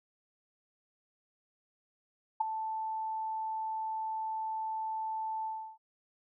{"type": "tone with ADSR envelope", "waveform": "sine", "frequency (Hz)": 880, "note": "A5", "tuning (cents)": 0, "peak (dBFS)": -22, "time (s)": [2.4, 5.78], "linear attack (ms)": 10, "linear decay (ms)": 9, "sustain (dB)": -11, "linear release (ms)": 330, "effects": []}